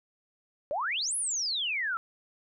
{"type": "exponential two-way sweep", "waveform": "sine", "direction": "up then down", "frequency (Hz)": [540, 10850, 1301], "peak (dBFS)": -28, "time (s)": [0.71, 1.97], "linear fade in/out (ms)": 0, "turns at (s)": 1.16, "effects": []}